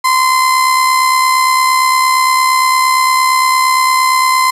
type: tone with amplitude modulation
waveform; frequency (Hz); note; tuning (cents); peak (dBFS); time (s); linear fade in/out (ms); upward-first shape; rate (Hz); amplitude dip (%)
35% pulse; 1033; C6; -22; -5; 0.04-4.51; 10; sine; 68.7; 40
effects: resampled to 32000 Hz + 7-bit